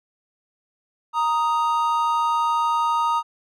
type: tone pair together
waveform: triangle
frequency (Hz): 933 / 1245.4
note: A#5 / D#6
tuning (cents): +1 / +1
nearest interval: perfect fourth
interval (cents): 500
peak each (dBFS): -19 / -20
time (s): 1.13-3.23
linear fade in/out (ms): 50
effects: none